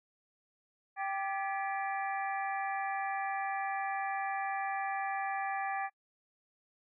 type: harmonic tone with a mistuned harmonic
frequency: 392 Hz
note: G4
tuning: in tune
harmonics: 2 / 3 / 4 / 5 / 6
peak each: -34 / -42 / -40 / -44 / -46 dBFS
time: 0.96-5.9 s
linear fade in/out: 50 ms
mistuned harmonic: 4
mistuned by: +150 cents
effects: noise-tail reverb RT60 0.1 s tail -26 dB re dry